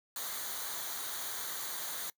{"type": "noise with comb filter", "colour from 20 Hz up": "white", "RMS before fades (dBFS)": -39, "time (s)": [0.16, 2.1], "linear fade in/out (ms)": 2, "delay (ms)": 0.38, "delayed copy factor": -0.65, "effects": ["noise-tail reverb RT60 0.1 s tail -23 dB re dry"]}